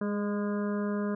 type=harmonic tone with a mistuned harmonic; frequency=204.9 Hz; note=G#3; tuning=23 cents flat; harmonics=1 / 2 / 3 / 5 / 6 / 7 / 8; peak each=-29 / -35 / -39 / -43 / -45 / -46 / -47 dBFS; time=0.01-1.15 s; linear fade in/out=5 ms; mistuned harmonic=2; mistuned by=+19 cents; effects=none